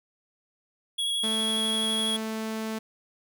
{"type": "tone with vibrato", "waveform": "square", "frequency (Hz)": 3330, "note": "G#7", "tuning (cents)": 4, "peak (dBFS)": -26, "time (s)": [0.98, 2.17], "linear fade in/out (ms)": 10, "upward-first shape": "sine", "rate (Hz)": 12, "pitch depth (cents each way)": 13}
{"type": "tone", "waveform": "sawtooth", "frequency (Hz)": 220.3, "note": "A3", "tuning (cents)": 2, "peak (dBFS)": -26, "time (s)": [1.23, 2.79], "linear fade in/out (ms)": 10}
{"effects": []}